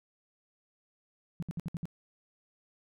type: tone bursts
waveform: sine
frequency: 167 Hz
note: E3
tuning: 23 cents sharp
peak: -32 dBFS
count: 6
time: 1.4-1.855 s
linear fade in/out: 0 ms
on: 25 ms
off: 61 ms
effects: none